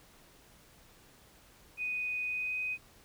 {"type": "tone with pitch glide", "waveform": "sine", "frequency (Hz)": [2489, 2505], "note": ["D#7", "D#7"], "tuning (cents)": [0, 11], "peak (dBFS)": -32, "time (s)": [1.77, 2.78], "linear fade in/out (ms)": 50, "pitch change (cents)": 11, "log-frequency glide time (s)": [2.26, 2.55], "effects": ["pink hiss -60 dBFS RMS until 3.04 s"]}